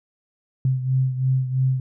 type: beating tone pair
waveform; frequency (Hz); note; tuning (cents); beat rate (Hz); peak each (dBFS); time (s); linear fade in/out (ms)
sine; 130 / 133; C3 / C3; -11 / +29; 3; -19 / -25; 0.65-1.8; 2
effects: none